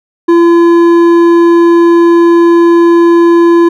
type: tone with hard clipping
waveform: sine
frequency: 340 Hz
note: F4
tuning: 46 cents flat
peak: -4 dBFS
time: 0.28-3.69 s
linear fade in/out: 10 ms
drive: 8 dB
effects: none